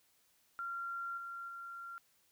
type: tone with level steps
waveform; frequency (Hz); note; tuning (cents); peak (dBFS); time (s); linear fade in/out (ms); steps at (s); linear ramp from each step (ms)
sine; 1379; F6; -22; -38 / -42 / -44; 0.59-1.98; 0; 1.17 / 1.48; 10
effects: white hiss -72 dBFS RMS until 2.31 s